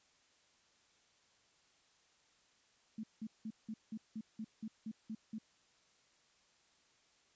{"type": "tone bursts", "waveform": "sine", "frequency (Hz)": 219.5, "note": "A3", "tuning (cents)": -4, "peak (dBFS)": -40, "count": 11, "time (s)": [2.98, 5.385], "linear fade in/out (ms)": 5, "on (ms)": 55, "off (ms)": 180, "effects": ["white hiss -71 dBFS RMS until 7.35 s", "resampled to 16000 Hz"]}